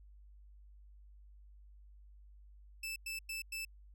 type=tone bursts; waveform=sawtooth; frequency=2637 Hz; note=E7; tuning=in tune; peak=-36 dBFS; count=4; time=2.83-3.65 s; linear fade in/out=5 ms; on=130 ms; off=100 ms; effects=added 50 Hz sine -55 dBFS peak until 3.94 s